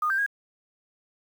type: tone with pitch steps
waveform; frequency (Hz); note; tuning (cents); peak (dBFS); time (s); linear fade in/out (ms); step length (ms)
sine; 1226 / 1572 / 1637; D#6 / G6 / G#6; -26 / +4 / -25; -22; 0.02-0.263; 5; 81
effects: 8-bit

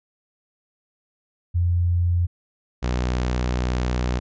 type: tone pair in turn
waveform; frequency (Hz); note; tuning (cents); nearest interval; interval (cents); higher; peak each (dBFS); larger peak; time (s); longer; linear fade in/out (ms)
sine / sawtooth; 87.31 / 61.74; F2 / B1; 0 / 0; tritone; 600; first; -17; neither; 1.54-2.27 / 2.82-4.2; second; 20
effects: resampled to 16000 Hz

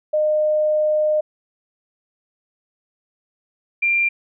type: tone pair in turn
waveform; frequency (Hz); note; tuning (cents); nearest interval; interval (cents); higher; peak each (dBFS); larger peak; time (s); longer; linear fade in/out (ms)
sine; 611 / 2380; D#5 / D7; -32 / +22; 2 octaves; 2354; second; -15; neither; 0.13-1.21 / 3.82-4.09; first; 10
effects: none

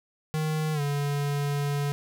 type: tone with pitch glide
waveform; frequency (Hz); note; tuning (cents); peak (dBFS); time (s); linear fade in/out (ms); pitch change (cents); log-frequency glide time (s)
square; 155.56 to 143.48; D#3 to D3; 0 to -40; -26; 0.34-1.92; 0; -140; 0.73-0.81
effects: none

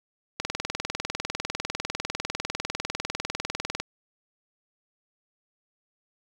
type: click train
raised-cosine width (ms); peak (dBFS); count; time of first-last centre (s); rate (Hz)
0.2; -11; 69; 0.4-3.8; 20
effects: none

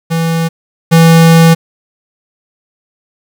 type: tone pair in turn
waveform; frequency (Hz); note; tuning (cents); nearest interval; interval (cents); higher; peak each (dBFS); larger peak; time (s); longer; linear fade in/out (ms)
square; 164.81 / 164.81; E3 / E3; 0 / 0; unison; 0; neither; -11 / -3; second; 0.1-0.49 / 0.91-1.55; second; 20
effects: 7-bit

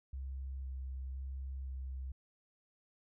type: tone with vibrato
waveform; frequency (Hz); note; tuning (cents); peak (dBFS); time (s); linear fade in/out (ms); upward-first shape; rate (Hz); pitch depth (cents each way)
sine; 66.1; C2; +18; -39; 0.13-2.12; 5; square; 0.98; 13
effects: none

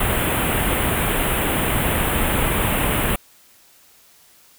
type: band-stop noise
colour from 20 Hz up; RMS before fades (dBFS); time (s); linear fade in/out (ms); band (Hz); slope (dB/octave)
pink; -20; 0-3.16; 5; 3300 to 8700; 48
effects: white hiss -52 dBFS RMS until 4.58 s

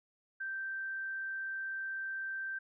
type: tone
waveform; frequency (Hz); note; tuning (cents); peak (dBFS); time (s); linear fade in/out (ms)
sine; 1564; G6; -4; -36; 0.4-2.59; 10
effects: none

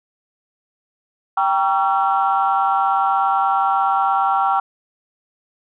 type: chord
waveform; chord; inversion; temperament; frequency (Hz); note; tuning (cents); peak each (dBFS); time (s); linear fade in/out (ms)
sine; G diminished seventh; none; just; 784 / 940.8 / 1128.9 / 1354.7; G5 / Bb5 / Db6 / Fb6; 0 / +16 / +31 / +47; -17 / -22 / -22 / -20; 1.37-4.6; 5
effects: tanh soft clip ceiling -6 dBFS

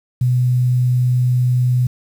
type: tone with quantisation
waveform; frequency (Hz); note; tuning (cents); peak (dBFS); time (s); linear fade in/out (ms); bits
sine; 124.8; B2; +19; -12; 0.21-1.87; 5; 7
effects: none

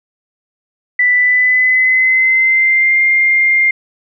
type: tone with pitch glide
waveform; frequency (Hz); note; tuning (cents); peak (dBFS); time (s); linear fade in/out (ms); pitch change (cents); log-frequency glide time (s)
sine; 1980 to 2110; B6 to C7; +4 to +14; -8; 0.99-3.71; 5; +110; 1.13-3.02
effects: none

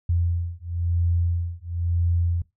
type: beating tone pair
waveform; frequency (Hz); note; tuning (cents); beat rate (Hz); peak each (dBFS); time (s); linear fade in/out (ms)
sine; 85.4 / 86.39; F2 / F2; -38 / -18; 0.99; -24; 0.09-2.42; 5
effects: noise-tail reverb RT60 0.2 s tail -21 dB re dry

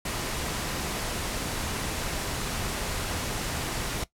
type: noise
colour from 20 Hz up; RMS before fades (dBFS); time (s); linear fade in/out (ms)
pink; -31; 0.05-4.04; 5
effects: noise-tail reverb RT60 0.1 s tail -17 dB re dry + low-pass 12000 Hz 12 dB/octave

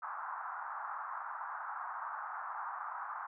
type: band-pass noise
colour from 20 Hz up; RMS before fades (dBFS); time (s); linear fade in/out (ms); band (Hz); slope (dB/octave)
white; -42; 0.02-3.27; 10; 810 to 1400; 48
effects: none

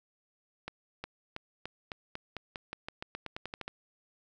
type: accelerating click train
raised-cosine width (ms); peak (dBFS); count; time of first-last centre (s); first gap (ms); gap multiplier
0.3; -22; 18; 0.68-3.68; 360; 0.9
effects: none

